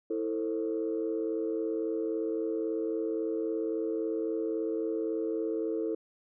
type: tone cluster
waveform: sine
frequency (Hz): 327.4 / 445.3 / 529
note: E4 / A4 / C5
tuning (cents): -12 / +21 / +19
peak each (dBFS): -32 / -31 / -39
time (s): 0.1-5.95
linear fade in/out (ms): 5
effects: tanh soft clip ceiling -21 dBFS